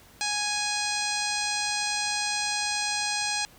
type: harmonic tone with a mistuned harmonic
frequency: 830.6 Hz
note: G#5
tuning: in tune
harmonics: 1 / 2 / 3 / 4 / 5 / 6 / 7 / 8 / 9 / 10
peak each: -33 / -35 / -33 / -38 / -33 / -35 / -37 / -37 / -39 / -38 dBFS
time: 0.21-3.45 s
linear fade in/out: 0 ms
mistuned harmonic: 8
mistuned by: -28 cents
effects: pink hiss -54 dBFS RMS until 3.58 s